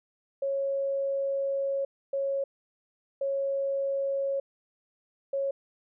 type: tone bursts at uneven times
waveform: sine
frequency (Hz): 550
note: C#5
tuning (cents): -14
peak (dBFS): -26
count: 4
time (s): 0.42-1.85 / 2.13-2.44 / 3.21-4.4 / 5.33-5.51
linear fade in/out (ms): 5
effects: none